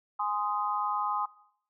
sine chord, Ab major, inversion none, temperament just, 830.6 / 1038.3 / 1245.9 Hz, Ab5 / C6 / Eb6, 0 / -14 / +2 cents, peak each -32 dBFS, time 0.19-1.26 s, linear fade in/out 10 ms, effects noise-tail reverb RT60 0.7 s tail -21 dB re dry

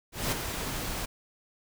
pink noise with ADSR envelope, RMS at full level -27 dBFS, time 0.12-1.06 s, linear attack 200 ms, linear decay 12 ms, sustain -7 dB, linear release 12 ms, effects none

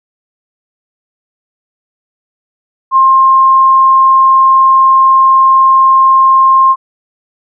sine tone, 1061 Hz, C6, 24 cents sharp, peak -3 dBFS, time 2.91-6.76 s, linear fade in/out 50 ms, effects none

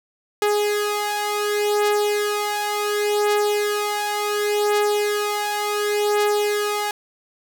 sawtooth beating tone pair, 415.3 / 415.99 Hz, G#4 / G#4, 0 / +3 cents, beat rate 0.69 Hz, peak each -17 / -20 dBFS, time 0.42-6.91 s, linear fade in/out 2 ms, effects none

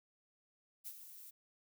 violet noise with ADSR envelope, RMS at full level -45 dBFS, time 0.84-1.31 s, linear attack 30 ms, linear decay 57 ms, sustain -9 dB, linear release 13 ms, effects none

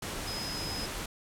sine tone in noise, 5070 Hz, D#8, 32 cents sharp, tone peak -37 dBFS, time 0.27-0.86 s, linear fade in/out 5 ms, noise pink, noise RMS -37 dBFS, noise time 0.02-1.06 s, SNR -3 dB, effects low-pass 12000 Hz 12 dB/octave

